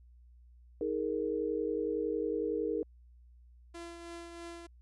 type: chord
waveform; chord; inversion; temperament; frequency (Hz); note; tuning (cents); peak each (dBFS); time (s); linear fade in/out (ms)
sine; D# suspended fourth; none; equal with one note detuned; 315.3 / 415.3 / 466.2; D#4 / G#4 / A#4; +23 / 0 / 0; -36 / -35 / -34; 0.81-2.83; 2
type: tone with tremolo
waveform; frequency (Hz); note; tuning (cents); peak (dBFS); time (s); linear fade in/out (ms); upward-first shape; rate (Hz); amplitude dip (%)
sawtooth; 340.1; F4; -46; -38; 3.74-4.67; 10; triangle; 3.1; 45
effects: added 60 Hz sine -55 dBFS peak until 4.81 s + resampled to 24000 Hz